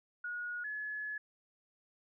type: tone pair in turn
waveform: sine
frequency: 1448 / 1704.8 Hz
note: F#6 / G#6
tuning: -38 / +45 cents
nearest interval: minor third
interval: 283 cents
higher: second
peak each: -37 / -37 dBFS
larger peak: neither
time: 0.24-0.64 / 0.64-1.18 s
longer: second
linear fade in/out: 5 ms
effects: none